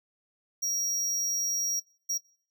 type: tone bursts at uneven times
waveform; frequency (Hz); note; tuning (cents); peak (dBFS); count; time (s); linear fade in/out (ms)
square; 5670; F8; +25; -28; 2; 0.62-1.8 / 2.09-2.18; 10
effects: noise-tail reverb RT60 0.5 s tail -22 dB re dry